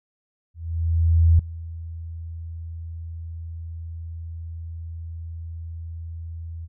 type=tone with ADSR envelope; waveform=sine; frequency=82.7 Hz; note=E2; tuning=6 cents sharp; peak=-11 dBFS; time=0.54-6.68 s; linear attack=850 ms; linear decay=5 ms; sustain=-20 dB; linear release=39 ms; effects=none